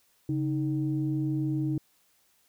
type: tone pair together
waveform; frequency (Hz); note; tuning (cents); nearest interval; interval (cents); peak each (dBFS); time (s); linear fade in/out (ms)
sine; 138.67 / 311.7; C#3 / D#4; +1 / +3; octave + major second; 1402; -28; 0.29-1.78; 2
effects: tanh soft clip ceiling -18 dBFS + white hiss -67 dBFS RMS until 2.48 s